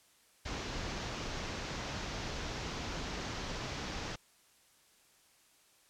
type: low-pass noise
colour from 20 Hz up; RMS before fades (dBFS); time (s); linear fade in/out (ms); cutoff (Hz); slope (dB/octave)
pink; -40; 0.45-4.16; 10; 6600; 48
effects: white hiss -66 dBFS RMS until 5.89 s + low-pass 11000 Hz 12 dB/octave